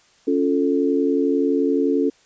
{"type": "chord", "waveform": "sine", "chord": "Db augmented", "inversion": "none", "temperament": "equal with one note detuned", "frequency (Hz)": [278, 349.2, 440], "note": ["Db4", "F4", "A4"], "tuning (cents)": [5, 0, 0], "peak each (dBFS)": [-19, -23, -21], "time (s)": [0.27, 2.1], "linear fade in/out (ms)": 10, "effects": ["white hiss -56 dBFS RMS until 2.25 s", "resampled to 16000 Hz"]}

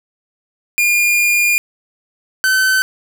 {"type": "tone pair in turn", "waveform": "45% pulse", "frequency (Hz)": [2418, 1528.7], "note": ["D7", "G6"], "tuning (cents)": [50, -44], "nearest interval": "minor sixth", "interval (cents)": 794, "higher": "first", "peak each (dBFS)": -11, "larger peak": "neither", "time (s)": [[0.78, 1.58], [2.44, 2.82]], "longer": "first", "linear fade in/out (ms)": 0, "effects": []}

